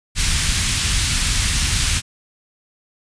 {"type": "band-stop noise", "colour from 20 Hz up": "pink", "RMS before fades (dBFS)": -18, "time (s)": [0.15, 2.02], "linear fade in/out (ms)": 50, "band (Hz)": [120, 2200], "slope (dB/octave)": 12, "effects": ["resampled to 22050 Hz"]}